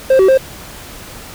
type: tone with pitch steps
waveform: triangle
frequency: 528 / 380.7 / 529 Hz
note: C5 / F#4 / C5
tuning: +16 / +49 / +19 cents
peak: -4 dBFS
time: 0.1-0.376 s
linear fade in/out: 5 ms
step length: 92 ms
effects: pink hiss -33 dBFS RMS until 1.34 s